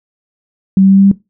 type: tone with pitch steps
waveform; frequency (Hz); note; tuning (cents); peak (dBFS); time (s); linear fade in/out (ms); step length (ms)
sine; 191.6 / 193.04 / 194.5 / 195.97 / 197.44; G3 / G3 / G3 / G3 / G3; -39 / -26 / -13 / 0 / +13; -4; 0.77-1.115; 2; 69
effects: noise-tail reverb RT60 0.2 s tail -19 dB re dry